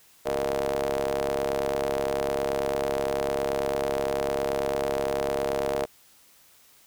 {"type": "ring-modulated tone", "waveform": "sawtooth", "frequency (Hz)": 69, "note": "C#2", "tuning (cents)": -7, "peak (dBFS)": -18, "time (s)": [0.25, 5.86], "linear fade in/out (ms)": 20, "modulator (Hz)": 538, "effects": ["white hiss -57 dBFS RMS until 6.86 s"]}